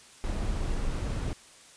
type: noise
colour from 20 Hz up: brown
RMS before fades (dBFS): -30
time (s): 0.24-1.33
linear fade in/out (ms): 0
effects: white hiss -53 dBFS RMS until 1.76 s + resampled to 22050 Hz